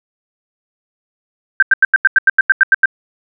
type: tone bursts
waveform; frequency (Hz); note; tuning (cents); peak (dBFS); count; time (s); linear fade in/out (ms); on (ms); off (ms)
sine; 1568; G6; 0; -4; 12; 1.6-2.857; 2; 25; 87
effects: none